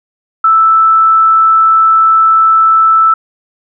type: tone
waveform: sine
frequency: 1318.5 Hz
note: E6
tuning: in tune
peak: -4 dBFS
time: 0.44-3.14 s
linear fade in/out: 5 ms
effects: none